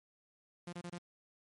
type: tone bursts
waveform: sawtooth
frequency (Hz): 174.61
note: F3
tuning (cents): 0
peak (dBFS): -38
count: 4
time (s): 0.67-0.982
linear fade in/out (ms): 5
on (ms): 57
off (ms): 28
effects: MP3 48 kbps